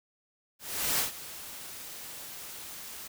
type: noise with ADSR envelope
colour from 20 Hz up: white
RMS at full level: -27 dBFS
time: 0.59-3.08 s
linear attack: 390 ms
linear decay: 130 ms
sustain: -16 dB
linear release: 11 ms
effects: none